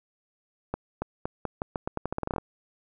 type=accelerating click train; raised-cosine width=1 ms; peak=-15 dBFS; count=17; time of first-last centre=0.74-2.382 s; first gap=280 ms; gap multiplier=0.84; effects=none